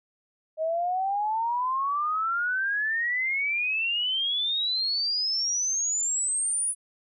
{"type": "exponential sweep", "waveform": "sine", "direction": "up", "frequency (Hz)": [623, 9970], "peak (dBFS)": -24, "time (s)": [0.57, 6.75], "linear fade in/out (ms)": 50, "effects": []}